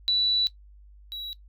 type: tone pair in turn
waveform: sine / triangle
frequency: 3951 / 3892 Hz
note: B7 / B7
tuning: 0 / -26 cents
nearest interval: unison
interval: 26 cents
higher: first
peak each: -20 / -31 dBFS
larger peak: first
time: 0.08-0.47 / 1.12-1.33 s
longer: first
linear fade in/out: 0 ms
effects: noise-tail reverb RT60 0.1 s tail -17 dB re dry + added 50 Hz sine -48 dBFS peak until 1.48 s